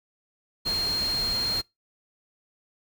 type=tone in noise; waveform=sine; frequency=4216 Hz; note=C8; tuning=12 cents sharp; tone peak=-24 dBFS; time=0.65-1.62 s; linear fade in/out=20 ms; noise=pink; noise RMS=-35 dBFS; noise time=0.65-1.62 s; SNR=+8 dB; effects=noise-tail reverb RT60 0.2 s tail -24 dB re dry